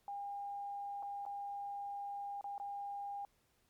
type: tone with dropouts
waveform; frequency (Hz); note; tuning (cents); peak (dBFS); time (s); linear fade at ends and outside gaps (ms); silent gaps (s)
sine; 806; G5; +48; -40; 0.08-3.25; 1; 1.026-1.03 / 1.253-1.263 / 2.411-2.442 / 2.58-2.599
effects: pink hiss -75 dBFS RMS until 3.69 s + MP3 96 kbps